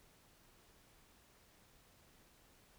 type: silence
effects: pink hiss -67 dBFS RMS until 2.78 s